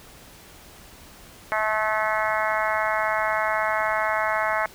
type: harmonic tone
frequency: 216.2 Hz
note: A3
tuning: 30 cents flat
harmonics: 3 / 4 / 5 / 6 / 7 / 8 / 9 / 10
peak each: -27 / -28 / -29 / -30 / -30 / -31 / -32 / -32 dBFS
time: 1.52-4.66 s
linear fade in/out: 0 ms
effects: pink hiss -47 dBFS RMS until 4.74 s